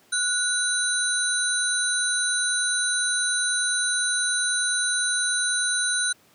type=tone cluster; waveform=sine; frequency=1469 / 3958 / 6180 / 9170 Hz; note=F#6 / B7 / G8 / D9; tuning=-13 / +3 / -26 / -42 cents; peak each=-26 / -28 / -32 / -25 dBFS; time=0.12-6.13 s; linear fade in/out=10 ms; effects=pink hiss -58 dBFS RMS until 6.34 s + high-pass 150 Hz 12 dB/octave